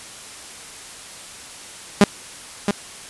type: tone with echo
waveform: sawtooth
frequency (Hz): 202.9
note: G#3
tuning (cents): -40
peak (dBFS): -4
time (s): 2.01-2.04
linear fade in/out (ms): 2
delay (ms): 670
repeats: 1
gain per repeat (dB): -8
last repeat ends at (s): 2.71
effects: white hiss -38 dBFS RMS until 3.09 s + resampled to 24000 Hz